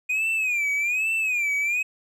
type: tone with vibrato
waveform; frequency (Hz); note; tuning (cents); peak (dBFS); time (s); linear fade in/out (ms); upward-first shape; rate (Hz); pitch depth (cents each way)
triangle; 2461; D#7; -20; -20; 0.09-1.83; 10; sine; 1.2; 140
effects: none